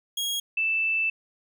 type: tone pair in turn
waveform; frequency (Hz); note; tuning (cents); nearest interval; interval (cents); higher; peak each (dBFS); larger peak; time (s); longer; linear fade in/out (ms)
sawtooth / sine; 3290 / 2645; G#7 / E7; -17 / +5; major third; 378; first; -23 / -22; second; 0.17-0.4 / 0.57-1.1; second; 5
effects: none